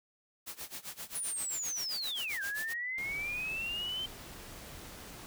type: noise with tremolo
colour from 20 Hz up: white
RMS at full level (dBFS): -41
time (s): 0.46-2.74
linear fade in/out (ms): 20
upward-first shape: sine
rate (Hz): 7.6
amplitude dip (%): 90
type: linear two-way sweep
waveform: sine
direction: down then up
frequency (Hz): 9970 to 1568 to 3122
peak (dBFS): -34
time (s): 1.15-4.06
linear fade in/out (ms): 5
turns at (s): 2.42
type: noise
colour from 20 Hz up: pink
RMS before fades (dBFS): -48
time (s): 2.98-5.26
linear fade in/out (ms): 0
effects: none